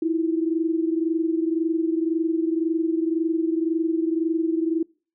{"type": "tone pair together", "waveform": "sine", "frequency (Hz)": [322.6, 344.5], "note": ["E4", "F4"], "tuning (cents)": [-37, -24], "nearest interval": "minor second", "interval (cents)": 113, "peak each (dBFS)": [-21, -26], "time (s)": [0.02, 4.83], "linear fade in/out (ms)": 5, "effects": ["noise-tail reverb RT60 0.4 s tail -25 dB re dry"]}